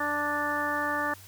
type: harmonic tone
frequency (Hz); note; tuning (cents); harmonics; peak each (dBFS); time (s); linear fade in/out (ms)
293.7; D4; 0; 1 / 2 / 3 / 4 / 5 / 6; -36 / -35 / -34 / -32 / -36 / -31; 0-1.14; 5
effects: added 97 Hz sine -51 dBFS peak until 1.27 s + white hiss -51 dBFS RMS until 1.27 s